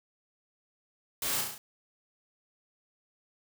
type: noise with echo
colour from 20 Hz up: white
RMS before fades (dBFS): -33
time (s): 1.22-1.41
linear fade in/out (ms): 2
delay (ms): 34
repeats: 5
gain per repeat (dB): -3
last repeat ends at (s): 1.58
effects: none